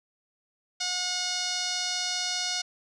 5% pulse tone with low-pass filter, 725 Hz, F#5, 35 cents flat, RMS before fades -30 dBFS, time 0.8-2.62 s, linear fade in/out 10 ms, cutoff 5300 Hz, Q 2.4, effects none

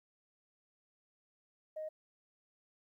sine tone, 622.3 Hz, D#5, in tune, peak -38 dBFS, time 1.76-1.89 s, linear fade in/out 10 ms, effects tanh soft clip ceiling -34 dBFS + 13-bit

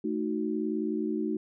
sine chord, D# diminished, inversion second, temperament equal, 220 / 311.1 / 370 Hz, A3 / D#4 / F#4, 0 / 0 / 0 cents, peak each -32 / -31 / -33 dBFS, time 0.04-1.37 s, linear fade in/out 5 ms, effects none

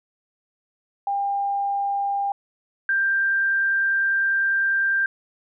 sine tone pair in turn, 800 / 1582.5 Hz, G5 / G6, +35 / +16 cents, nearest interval octave, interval 1181 cents, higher second, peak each -21 / -18 dBFS, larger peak second, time 1.07-2.32 / 2.89-5.06 s, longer second, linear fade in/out 2 ms, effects none

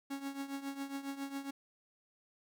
45% pulse tone with tremolo, 276 Hz, C#4, 7 cents flat, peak -36 dBFS, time 0.1-1.51 s, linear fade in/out 10 ms, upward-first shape triangle, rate 7.3 Hz, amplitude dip 80%, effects none

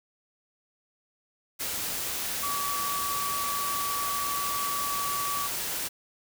sine tone in noise, 1143 Hz, D6, 47 cents flat, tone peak -30 dBFS, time 2.42-5.48 s, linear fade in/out 20 ms, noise white, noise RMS -32 dBFS, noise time 1.59-5.89 s, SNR -1 dB, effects none

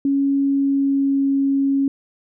sine tone with pitch glide, 277.2 to 275 Hz, C#4 to C#4, 0 to -14 cents, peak -15 dBFS, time 0.05-1.88 s, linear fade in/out 2 ms, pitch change -14 cents, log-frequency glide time 0.38-1.27 s, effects none

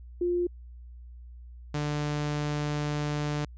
sine / sawtooth tone pair in turn, 352 / 148 Hz, F4 / D3, +14 / +14 cents, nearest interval octave + minor third, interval 1500 cents, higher first, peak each -24 dBFS, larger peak neither, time 0.21-0.47 / 1.74-3.45 s, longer second, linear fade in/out 5 ms, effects added 60 Hz sine -43 dBFS peak until 3.57 s + resampled to 16000 Hz

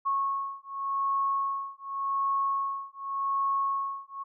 sine beating tone pair, 1098 / 1098.87 Hz, C#6 / C#6, -17 / -15 cents, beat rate 0.87 Hz, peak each -30 dBFS, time 0.05-4.24 s, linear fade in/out 20 ms, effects none

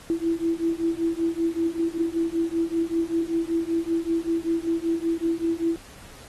sine beating tone pair, 329.6 / 334.8 Hz, E4 / E4, 0 / +27 cents, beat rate 5.2 Hz, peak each -25 dBFS, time 0.1-5.76 s, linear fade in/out 0 ms, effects pink hiss -47 dBFS RMS until 6.28 s + AAC 32 kbps

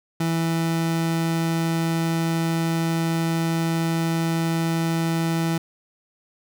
30% pulse tone, 164.81 Hz, E3, in tune, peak -18 dBFS, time 0.2-5.58 s, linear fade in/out 5 ms, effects none

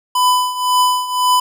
square tone with tremolo, 1000 Hz, B5, 21 cents sharp, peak -10 dBFS, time 0.15-1.4 s, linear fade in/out 5 ms, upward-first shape triangle, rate 1.9 Hz, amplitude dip 80%, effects none

